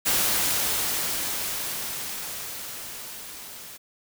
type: noise with level ramp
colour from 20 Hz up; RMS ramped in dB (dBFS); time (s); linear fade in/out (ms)
white; -22 to -42; 0.05-3.78; 20
effects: none